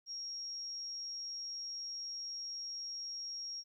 sine tone, 5588 Hz, F8, in tune, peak -40 dBFS, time 0.06-3.64 s, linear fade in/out 50 ms, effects 13-bit

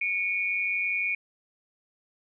sine tone pair together, 2232 / 2423 Hz, C#7 / D#7, +11 / -47 cents, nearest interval minor second, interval 142 cents, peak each -29 / -27 dBFS, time 0.01-1.15 s, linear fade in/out 5 ms, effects none

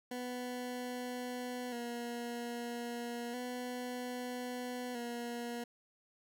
20% pulse tone with vibrato, 243 Hz, B3, 28 cents flat, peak -34 dBFS, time 0.11-5.64 s, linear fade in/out 5 ms, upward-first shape square, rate 0.31 Hz, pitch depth 35 cents each way, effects none

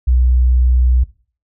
sine tone, 62.2 Hz, B1, 13 cents sharp, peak -9 dBFS, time 0.07-1.04 s, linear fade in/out 10 ms, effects noise-tail reverb RT60 0.4 s tail -18 dB re dry

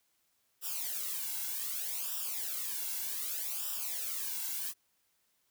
blue noise with flanger, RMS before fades -37 dBFS, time 0.61-4.74 s, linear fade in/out 50 ms, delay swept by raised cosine 0.46 to 1.66 ms, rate 0.65 Hz, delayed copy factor -1, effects white hiss -75 dBFS RMS until 5.5 s

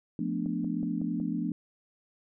sine chord, B half-diminished seventh, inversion second, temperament equal with one note detuned, 174.61 / 217.7 / 246.9 / 293.7 Hz, F3 / A3 / B3 / D4, 0 / -18 / 0 / 0 cents, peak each -34 dBFS, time 0.19-1.52 s, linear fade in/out 2 ms
click train, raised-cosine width 2 ms, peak -31 dBFS, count 5, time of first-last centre 0.46-1.201 s, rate 5.4 Hz
effects none

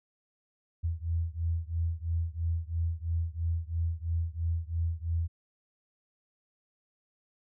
sine beating tone pair, 82.1 / 85.1 Hz, E2 / F2, -6 / -44 cents, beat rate 3 Hz, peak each -31 / -32 dBFS, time 0.83-5.28 s, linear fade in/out 20 ms, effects none

